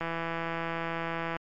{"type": "click train", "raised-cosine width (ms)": 0.5, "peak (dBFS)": -18, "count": 226, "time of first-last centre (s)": [0.01, 1.365], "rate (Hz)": 166, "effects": ["MP3 64 kbps"]}